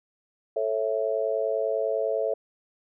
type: chord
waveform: sine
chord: A major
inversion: none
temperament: just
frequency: 440 / 550 / 660 Hz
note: A4 / C#5 / E5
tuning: 0 / -14 / +2 cents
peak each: -28 dBFS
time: 0.56-2.34 s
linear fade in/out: 5 ms
effects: none